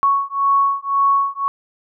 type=beating tone pair; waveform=sine; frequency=1108.7 / 1110.6 Hz; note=C#6 / C#6; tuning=0 / +3 cents; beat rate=1.9 Hz; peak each=-17 dBFS; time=0.03-1.48 s; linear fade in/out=0 ms; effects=none